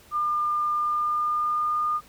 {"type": "tone with pitch glide", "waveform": "sine", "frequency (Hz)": [1203, 1217], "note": ["D6", "D#6"], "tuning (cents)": [41, -39], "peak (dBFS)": -22, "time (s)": [0.11, 2.01], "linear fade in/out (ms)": 50, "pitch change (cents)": 20, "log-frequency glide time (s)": [0.81, 1.83], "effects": ["pink hiss -53 dBFS RMS until 2.08 s"]}